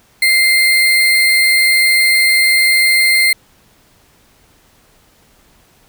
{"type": "tone with sample-and-hold", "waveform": "sine", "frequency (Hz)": 2093, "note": "C7", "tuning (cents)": 0, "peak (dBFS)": -8, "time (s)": [0.22, 3.33], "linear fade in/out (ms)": 5, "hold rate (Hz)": 6300, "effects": ["pink hiss -51 dBFS RMS until 5.88 s"]}